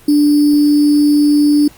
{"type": "tone with sample-and-hold", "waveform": "sine", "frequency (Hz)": 293.9, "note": "D4", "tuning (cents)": 1, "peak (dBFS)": -7, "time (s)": [0.08, 1.68], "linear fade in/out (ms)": 5, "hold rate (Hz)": 4900, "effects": ["pink hiss -43 dBFS RMS until 1.77 s", "Opus 24 kbps"]}